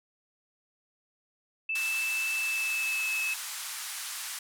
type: tone with pitch glide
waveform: sine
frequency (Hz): 2637 to 2593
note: E7 to E7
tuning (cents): 0 to -29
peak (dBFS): -28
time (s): 1.69-3.34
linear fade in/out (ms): 5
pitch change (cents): -29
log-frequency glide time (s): 2.41-3.19
type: band-pass noise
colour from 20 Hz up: white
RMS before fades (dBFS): -38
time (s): 1.75-4.39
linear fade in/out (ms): 5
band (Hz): 930 to 12000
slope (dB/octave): 24
effects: none